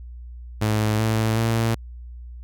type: tone with pitch steps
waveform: sawtooth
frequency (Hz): 107.7 / 110.79 / 113.97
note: A2 / A2 / A#2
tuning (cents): -37 / +12 / -39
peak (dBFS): -15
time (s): 0.61-1.75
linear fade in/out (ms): 10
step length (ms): 380
effects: added 60 Hz sine -35 dBFS peak until 2.43 s